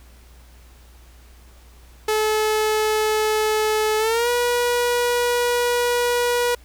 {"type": "tone with pitch glide", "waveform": "sawtooth", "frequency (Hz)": [431.2, 484], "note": ["A4", "B4"], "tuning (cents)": [-35, -35], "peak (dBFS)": -14, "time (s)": [2.08, 6.55], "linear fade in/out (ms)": 5, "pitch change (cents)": 200, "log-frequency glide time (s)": [3.98, 4.29], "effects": ["added 60 Hz sine -45 dBFS peak until 6.64 s", "pink hiss -53 dBFS RMS until 6.64 s"]}